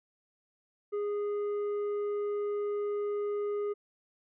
triangle tone with tanh clipping, 412 Hz, G#4, 14 cents flat, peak -31 dBFS, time 0.92-3.74 s, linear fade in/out 20 ms, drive 10 dB, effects none

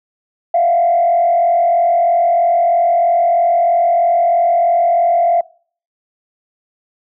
sine tone with frequency modulation, 690 Hz, F5, 21 cents flat, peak -9 dBFS, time 0.54-5.41 s, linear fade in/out 5 ms, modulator 43.1 Hz, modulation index 0.69, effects noise-tail reverb RT60 0.5 s tail -25 dB re dry + tanh soft clip ceiling -5 dBFS

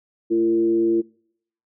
sine tone with frequency modulation, 340.5 Hz, F4, 44 cents flat, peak -16 dBFS, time 0.3-1.02 s, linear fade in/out 20 ms, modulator 118 Hz, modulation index 0.44, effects noise-tail reverb RT60 0.7 s tail -26 dB re dry

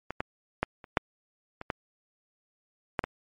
clicks, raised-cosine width 0.5 ms, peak -18 / -14 / -10 / -30 / -7 / -23 / -13 / -10 / -15 dBFS, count 9, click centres 0.106 / 0.205 / 0.63 / 0.842 / 0.972 / 1.614 / 1.702 / 2.992 / 3.04 s, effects MP3 48 kbps

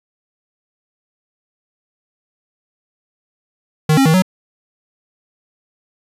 square tone with pitch steps, 154.7 / 270.1 / 159.1 / 185.9 Hz, D#3 / C#4 / D#3 / F#3, -10 / -45 / +39 / +8 cents, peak -10 dBFS, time 3.89-4.222 s, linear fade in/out 5 ms, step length 83 ms, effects resampled to 32000 Hz

